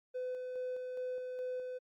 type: tone with tremolo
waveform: triangle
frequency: 505 Hz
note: B4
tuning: 39 cents sharp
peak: -33 dBFS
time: 0.14-1.79 s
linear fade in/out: 20 ms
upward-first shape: square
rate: 2.4 Hz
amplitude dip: 35%
effects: tanh soft clip ceiling -31 dBFS + Opus 48 kbps